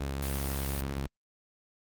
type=tone with vibrato; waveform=sawtooth; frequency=68.7 Hz; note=C#2; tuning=15 cents flat; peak=-27 dBFS; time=0-1.07 s; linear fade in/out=10 ms; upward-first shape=triangle; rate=5.8 Hz; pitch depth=15 cents each way
type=noise; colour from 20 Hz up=white; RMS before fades=-39 dBFS; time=0.22-0.81 s; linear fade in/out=5 ms
effects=Opus 24 kbps